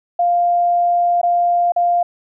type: tone with dropouts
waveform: sine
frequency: 699 Hz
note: F5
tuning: 1 cent sharp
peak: -12 dBFS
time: 0.19-2.03 s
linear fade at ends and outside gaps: 5 ms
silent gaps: 1.215-1.231 / 1.721-1.762 s
effects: none